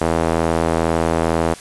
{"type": "tone with band-pass filter", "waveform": "sawtooth", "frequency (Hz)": 82.2, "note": "E2", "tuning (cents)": -4, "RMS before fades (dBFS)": -18, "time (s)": [0.01, 1.54], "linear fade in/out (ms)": 5, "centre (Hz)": 620, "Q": 0.9, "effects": ["white hiss -38 dBFS RMS until 1.6 s", "resampled to 24000 Hz"]}